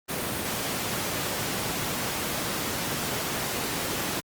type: high-pass noise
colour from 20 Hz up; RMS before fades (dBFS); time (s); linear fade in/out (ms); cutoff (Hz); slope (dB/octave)
pink; -30; 0.08-4.21; 20; 120; 12
effects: Opus 32 kbps